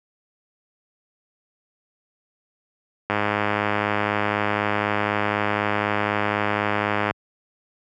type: click train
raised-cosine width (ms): 0.5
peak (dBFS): -6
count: 418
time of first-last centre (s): 3.1-7.11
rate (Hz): 104
effects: high-pass 80 Hz 12 dB/octave